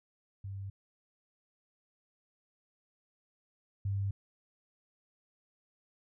sine tone pair in turn, 98 / 98.97 Hz, G2 / G2, 0 / +17 cents, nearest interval unison, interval 17 cents, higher second, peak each -38 / -30 dBFS, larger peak second, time 0.44-0.7 / 3.85-4.11 s, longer neither, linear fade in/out 5 ms, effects none

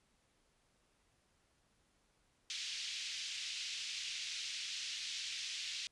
pink band-pass noise, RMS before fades -43 dBFS, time 2.5-5.87 s, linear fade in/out 0 ms, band 2600 to 6000 Hz, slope 24 dB/octave, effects pink hiss -75 dBFS RMS until 5.91 s + resampled to 24000 Hz

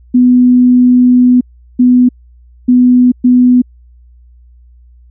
sine tone bursts at uneven times, 248.6 Hz, B3, 12 cents sharp, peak -3 dBFS, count 4, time 0.14-1.41 / 1.79-2.09 / 2.68-3.12 / 3.24-3.62 s, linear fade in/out 10 ms, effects added 60 Hz sine -38 dBFS peak until 5.1 s

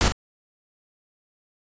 pink noise with echo, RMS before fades -19 dBFS, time 0.01-0.08 s, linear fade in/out 0 ms, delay 41 ms, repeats 1, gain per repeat -7 dB, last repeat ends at 0.121 s, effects resampled to 16000 Hz

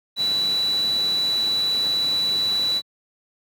sine tone in noise, 3951 Hz, B7, in tune, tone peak -19 dBFS, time 0.16-2.82 s, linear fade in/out 50 ms, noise pink, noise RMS -35 dBFS, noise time 0.16-2.82 s, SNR +13 dB, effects high-pass 150 Hz 12 dB/octave

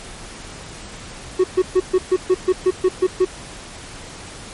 triangle tone bursts, 370 Hz, F#4, in tune, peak -9 dBFS, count 11, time 1.39-3.251 s, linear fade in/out 10 ms, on 51 ms, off 130 ms, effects pink hiss -36 dBFS RMS until 4.53 s + MP3 48 kbps

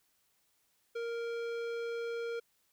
sine tone with tanh clipping, 466.2 Hz, A#4, in tune, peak -37 dBFS, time 0.95-2.4 s, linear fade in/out 10 ms, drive 16 dB, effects white hiss -74 dBFS RMS until 2.72 s

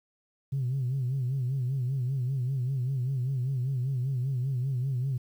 sine tone with vibrato, 130 Hz, C3, 11 cents flat, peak -25 dBFS, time 0.52-5.18 s, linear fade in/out 10 ms, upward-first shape sine, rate 5.1 Hz, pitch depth 110 cents each way, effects tanh soft clip ceiling -23 dBFS + 10-bit

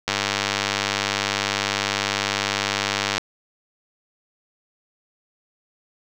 click train, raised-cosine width 0.2 ms, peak -3 dBFS, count 311, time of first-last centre 0.08-3.18 s, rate 100 Hz, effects none

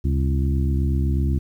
harmonic tone with a mistuned harmonic, 68.1 Hz, C#2, 30 cents flat, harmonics 1 / 2 / 3 / 4 / 5, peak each -19 / -25 / -29 / -31 / -33 dBFS, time 0.04-1.39 s, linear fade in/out 10 ms, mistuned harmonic 1, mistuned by +130 cents, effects 9-bit

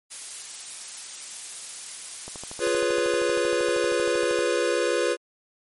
blue noise, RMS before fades -34 dBFS, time 0.1-2.82 s, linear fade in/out 20 ms
click train, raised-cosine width 1 ms, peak -24 dBFS, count 28, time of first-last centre 2.28-4.389 s, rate 12.8 Hz
square chord, C# dominant seventh, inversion first, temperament equal, 349.2 / 415.3 / 493.9 / 554.4 Hz, E#4 / G#4 / B4 / C#5, 0 / 0 / 0 / 0 cents, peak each -28 / -29 / -26 / -29 dBFS, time 2.59-5.17 s, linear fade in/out 50 ms
effects MP3 48 kbps

